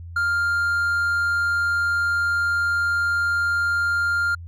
triangle tone, 1400 Hz, F6, 4 cents sharp, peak -17 dBFS, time 0.16-4.35 s, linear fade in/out 5 ms, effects added 85 Hz sine -34 dBFS peak until 4.47 s

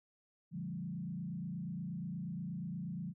sine tone with frequency modulation, 174.61 Hz, F3, in tune, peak -38 dBFS, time 0.51-3.14 s, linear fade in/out 50 ms, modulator 28.4 Hz, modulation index 1.2, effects none

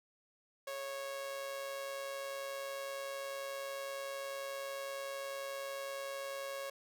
sawtooth tone with amplitude modulation, 551 Hz, C#5, 11 cents flat, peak -34 dBFS, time 0.67-6.7 s, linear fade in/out 5 ms, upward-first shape sine, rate 131 Hz, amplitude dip 45%, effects none

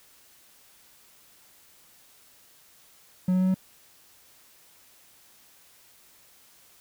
triangle tone with pitch steps, 183.2 / 184.69 / 186.19 / 187.7 Hz, F#3 / F#3 / F#3 / F#3, -17 / -3 / +11 / +25 cents, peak -18 dBFS, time 3.28-3.544 s, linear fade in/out 5 ms, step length 66 ms, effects white hiss -57 dBFS RMS until 6.8 s

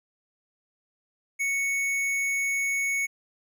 sine tone with hard clipping, 2217 Hz, C#7, in tune, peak -26 dBFS, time 1.39-3.07 s, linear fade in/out 20 ms, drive 12 dB, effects none

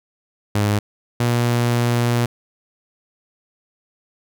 sawtooth tone pair in turn, 103.6 / 119.69 Hz, G#2 / A#2, -4 / +46 cents, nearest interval major second, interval 250 cents, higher second, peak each -12 dBFS, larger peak neither, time 0.55-0.79 / 1.2-2.26 s, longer second, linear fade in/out 5 ms, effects none

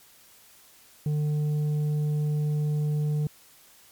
sine tone with tanh clipping, 150 Hz, D3, 37 cents sharp, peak -24 dBFS, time 1.06-3.27 s, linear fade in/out 2 ms, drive 5 dB, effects white hiss -55 dBFS RMS until 3.91 s + MP3 96 kbps

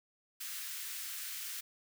white high-pass noise, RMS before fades -42 dBFS, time 0.4-1.61 s, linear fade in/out 10 ms, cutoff 1400 Hz, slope 24 dB/octave, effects none

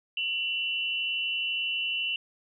sine tone pair together, 2721 / 2953 Hz, F7 / F#7, -46 / -4 cents, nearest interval minor second, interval 142 cents, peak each -30 / -30 dBFS, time 0.17-2.16 s, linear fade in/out 2 ms, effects none

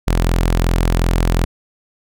sawtooth tone, 42.72 Hz, F1, 37 cents flat, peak -9 dBFS, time 0.07-1.45 s, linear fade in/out 10 ms, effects none

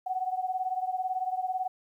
sine beating tone pair, 740 / 758 Hz, F#5 / F#5, 0 / +42 cents, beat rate 18 Hz, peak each -30 / -33 dBFS, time 0.06-1.68 s, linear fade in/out 10 ms, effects 11-bit

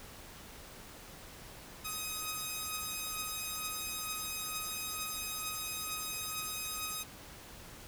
5% pulse beating tone pair, 1257 / 1259.2 Hz, D#6 / D#6, +17 / +20 cents, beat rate 2.2 Hz, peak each -32 / -26 dBFS, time 1.84-7.04 s, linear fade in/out 20 ms, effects pink hiss -51 dBFS RMS until 7.87 s

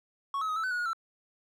triangle tone with pitch steps, 1109 / 1284 / 1257 / 1317 / 1514 / 1457 / 1441 / 1340 Hz, C#6 / E6 / D#6 / E6 / F#6 / F#6 / F#6 / E6, 0 / -46 / +17 / -2 / +39 / -27 / -46 / +28 cents, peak -27 dBFS, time 0.34-0.932 s, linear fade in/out 2 ms, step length 74 ms, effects none

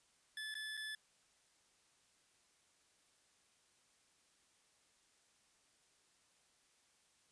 25% pulse tone with dropouts, 1734 Hz, A6, 26 cents flat, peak -39 dBFS, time 0.37-0.95 s, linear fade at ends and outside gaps 2 ms, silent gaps 0.542-0.552 / 0.77-0.774 s, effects white hiss -73 dBFS RMS until 7.31 s + resampled to 22050 Hz

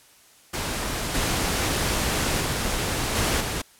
pink noise with level steps, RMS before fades -28 / -24 / -26 / -23 / -28 dBFS, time 0.53-3.62 s, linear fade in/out 10 ms, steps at 1.14 / 2.4 / 3.15 / 3.4 s, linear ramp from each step 10 ms, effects white hiss -54 dBFS RMS until 3.79 s + low-pass 12000 Hz 12 dB/octave

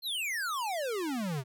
square exponential sweep, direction down, 4326 to 123.47 Hz, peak -32 dBFS, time 0.02-1.44 s, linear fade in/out 50 ms, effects none

